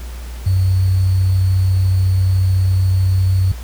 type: tone with sample-and-hold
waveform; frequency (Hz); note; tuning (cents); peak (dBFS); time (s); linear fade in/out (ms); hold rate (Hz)
sine; 94; F#2; +28; -11; 0.46-3.52; 5; 4410
effects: added 60 Hz sine -26 dBFS peak until 3.63 s + pink hiss -39 dBFS RMS until 3.63 s